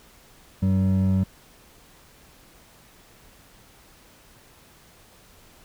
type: tone pair together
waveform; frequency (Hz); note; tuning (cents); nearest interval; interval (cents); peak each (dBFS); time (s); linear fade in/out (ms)
triangle; 95.14 / 190; F#2 / F#3; +49 / +46; octave; 1197; -18; 0.62-1.24; 10
effects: tanh soft clip ceiling -12 dBFS + pink hiss -53 dBFS RMS until 5.64 s